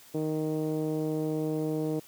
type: tone with low-pass filter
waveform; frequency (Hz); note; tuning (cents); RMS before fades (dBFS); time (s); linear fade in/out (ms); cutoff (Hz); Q
10% pulse; 155.5; D#3; -1; -30; 0.14-2; 10; 410; 1.8
effects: white hiss -54 dBFS RMS until 2.07 s + high-pass 60 Hz 12 dB/octave